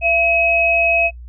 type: tone pair together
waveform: sine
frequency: 676 / 2552 Hz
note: E5 / D#7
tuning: +43 / +43 cents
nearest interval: octave + major seventh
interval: 2300 cents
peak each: -17 / -14 dBFS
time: 0.01-1.11 s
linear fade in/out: 50 ms
effects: noise-tail reverb RT60 0.1 s tail -22 dB re dry + added 60 Hz sine -32 dBFS peak until 1.28 s